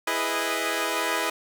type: chord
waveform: 10% pulse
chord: E major seventh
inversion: none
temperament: equal with one note detuned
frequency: 329.6 / 412.7 / 493.9 / 622.3 Hz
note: E4 / G#4 / B4 / D#5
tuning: 0 / -11 / 0 / 0 cents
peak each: -22 dBFS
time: 0.07-1.3 s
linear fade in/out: 5 ms
effects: none